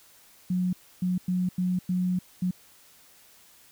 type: tone bursts at uneven times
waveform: sine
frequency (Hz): 181.7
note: F#3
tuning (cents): -31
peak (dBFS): -23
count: 6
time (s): 0.5-0.73 / 1.02-1.18 / 1.28-1.49 / 1.58-1.79 / 1.89-2.19 / 2.42-2.51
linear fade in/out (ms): 5
effects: white hiss -56 dBFS RMS until 3.71 s